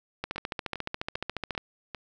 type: two click trains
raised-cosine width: 0.3 ms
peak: -15 / -20 dBFS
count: 20 / 5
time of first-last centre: 0.24-1.578 / 0.36-1.947 s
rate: 14.2 / 2.52 Hz
effects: none